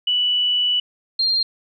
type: tone pair in turn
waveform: sine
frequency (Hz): 2960 / 4195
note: F#7 / C8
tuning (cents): 0 / +4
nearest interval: tritone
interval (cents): 604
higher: second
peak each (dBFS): -16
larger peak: neither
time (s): 0.07-0.8 / 1.19-1.43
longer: first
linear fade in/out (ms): 5
effects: none